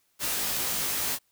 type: noise with comb filter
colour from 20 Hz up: white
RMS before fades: -29 dBFS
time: 0.19-1.19 s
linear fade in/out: 50 ms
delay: 18 ms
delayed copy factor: -0.95
effects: white hiss -70 dBFS RMS until 1.31 s